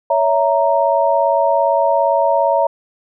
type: chord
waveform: sine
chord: A# diminished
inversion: first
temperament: equal with one note detuned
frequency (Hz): 561.8 / 659.3 / 932.3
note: C#5 / E5 / A#5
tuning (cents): +23 / 0 / 0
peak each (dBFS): -16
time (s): 0.1-2.67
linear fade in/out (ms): 5
effects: none